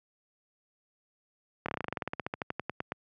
slowing click train, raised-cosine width 0.5 ms, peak -17 dBFS, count 22, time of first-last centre 1.66-2.921 s, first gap 25 ms, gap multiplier 1.08, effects high-pass 100 Hz 12 dB/octave

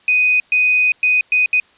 sine tone bursts at uneven times, 2495 Hz, D#7, 4 cents sharp, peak -11 dBFS, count 5, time 0.08-0.4 / 0.52-0.92 / 1.03-1.21 / 1.32-1.46 / 1.53-1.6 s, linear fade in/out 2 ms, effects white hiss -52 dBFS RMS until 1.77 s + resampled to 8000 Hz

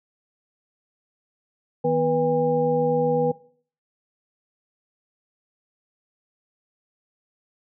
sine tone cluster, 158.1 / 246.1 / 489.4 / 808 Hz, D#3 / B3 / B4 / G#5, +28 / -6 / -16 / -48 cents, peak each -27 / -28 / -20 / -27 dBFS, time 1.84-3.32 s, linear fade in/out 10 ms, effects noise-tail reverb RT60 0.5 s tail -20 dB re dry

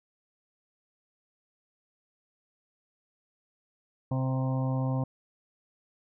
harmonic tone with a mistuned harmonic, 130.81 Hz, C3, in tune, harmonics 1 / 2 / 4 / 5 / 6 / 7 / 8, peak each -27 / -33 / -38 / -43 / -43 / -43 / -45 dBFS, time 4.11-5.04 s, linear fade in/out 5 ms, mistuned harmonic 7, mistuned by +25 cents, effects none

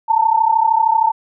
sine tone pair together, 880 / 913 Hz, A5 / A#5, 0 / -36 cents, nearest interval minor second, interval 64 cents, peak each -14 dBFS, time 0.08-1.12 s, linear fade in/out 20 ms, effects none

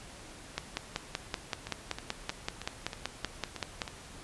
two click trains, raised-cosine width 0.2 ms, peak -14 / -21 dBFS, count 18 / 8, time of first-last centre 0.58-3.818 / 1.67-3.878 s, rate 5.25 / 3.17 Hz, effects pink hiss -49 dBFS RMS until 4.23 s + resampled to 24000 Hz

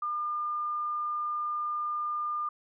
sine tone, 1205 Hz, D6, 44 cents sharp, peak -29 dBFS, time 0.02-2.49 s, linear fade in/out 5 ms, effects none

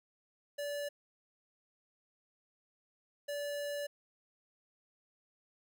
square tone bursts at uneven times, 578 Hz, D5, 28 cents flat, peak -37 dBFS, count 2, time 0.58-0.89 / 3.28-3.87 s, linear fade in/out 10 ms, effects none

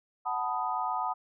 sine chord, B dominant seventh, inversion second, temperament equal, 740 / 880 / 987.8 / 1244.5 Hz, F#5 / A5 / B5 / D#6, 0 / 0 / 0 / 0 cents, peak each -34 dBFS, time 0.25-1.14 s, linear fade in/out 20 ms, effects none

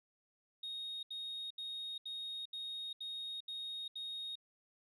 sine tone bursts, 3729 Hz, A#7, in tune, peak -39 dBFS, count 8, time 0.63-4.355 s, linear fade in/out 5 ms, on 400 ms, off 75 ms, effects tanh soft clip ceiling -38 dBFS

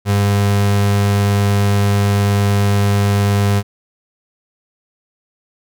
35% pulse tone, 101 Hz, G#2, 48 cents flat, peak -10 dBFS, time 0.05-3.63 s, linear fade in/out 50 ms, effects none

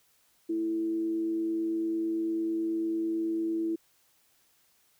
sine tone with frequency modulation, 329.6 Hz, E4, in tune, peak -27 dBFS, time 0.49-3.76 s, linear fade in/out 10 ms, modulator 109 Hz, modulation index 0.2, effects white hiss -67 dBFS RMS until 4.99 s

